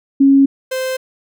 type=tone pair in turn; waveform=sine / 45% pulse; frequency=274.4 / 519.5 Hz; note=C#4 / C5; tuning=-17 / -12 cents; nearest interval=major seventh; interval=1105 cents; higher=second; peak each=-6 / -18 dBFS; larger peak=first; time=0.2-0.46 / 0.71-0.97 s; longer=neither; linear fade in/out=10 ms; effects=none